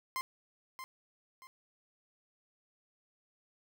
30% pulse tone with echo, 1046.5 Hz, C6, in tune, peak -31 dBFS, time 0.16-0.21 s, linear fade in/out 0 ms, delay 630 ms, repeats 2, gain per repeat -9 dB, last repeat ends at 1.47 s, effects none

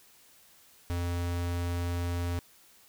square tone, 87 Hz, F2, 6 cents flat, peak -30 dBFS, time 0.9-2.39 s, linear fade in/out 0 ms, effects white hiss -59 dBFS RMS until 2.88 s

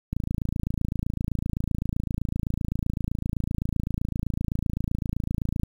click train, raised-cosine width 5 ms, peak -14 dBFS, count 154, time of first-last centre 0.13-5.634 s, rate 27.8 Hz, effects 8-bit

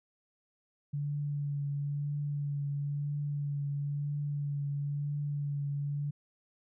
sine tone with vibrato, 144 Hz, D3, 34 cents flat, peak -31 dBFS, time 0.93-6.11 s, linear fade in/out 10 ms, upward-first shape triangle, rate 1 Hz, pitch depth 23 cents each way, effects none

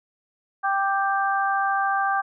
harmonic tone, 392.9 Hz, G4, 4 cents sharp, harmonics 2 / 3 / 4, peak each -23 / -25 / -26 dBFS, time 0.63-2.22 s, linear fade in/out 20 ms, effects none

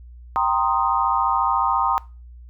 sine chord, C minor seventh, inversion second, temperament equal, 784 / 932.3 / 1046.5 / 1244.5 Hz, G5 / Bb5 / C6 / Eb6, 0 / 0 / 0 / 0 cents, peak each -24 / -22 / -23 / -23 dBFS, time 0.36-1.98 s, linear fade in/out 0 ms, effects noise-tail reverb RT60 0.3 s tail -21 dB re dry + added 60 Hz sine -39 dBFS peak until 2.49 s

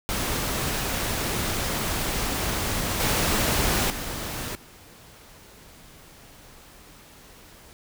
pink noise with level steps, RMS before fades -27 / -23 / -32 / -49 dBFS, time 0.09-7.73 s, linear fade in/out 0 ms, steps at 3 / 3.9 / 4.55 s, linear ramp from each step 2 ms, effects none

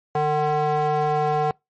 square tone with band-pass filter, 150.6 Hz, D3, 44 cents sharp, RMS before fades -21 dBFS, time 0.15-1.51 s, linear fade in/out 2 ms, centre 690 Hz, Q 2.4, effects noise-tail reverb RT60 0.2 s tail -26 dB re dry + MP3 32 kbps

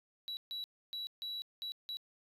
sine tone bursts at uneven times, 3917 Hz, B7, 15 cents flat, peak -36 dBFS, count 6, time 0.28-0.37 / 0.51-0.64 / 0.93-1.07 / 1.22-1.42 / 1.62-1.72 / 1.89-1.97 s, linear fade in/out 0 ms, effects tanh soft clip ceiling -37 dBFS

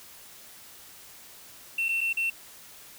triangle tone with dropouts, 2700 Hz, E7, 41 cents sharp, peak -23 dBFS, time 1.78-2.3 s, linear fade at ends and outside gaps 5 ms, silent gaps 1.885-1.889 / 2.008-2.012 / 2.129-2.17 s, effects white hiss -49 dBFS RMS until 2.98 s

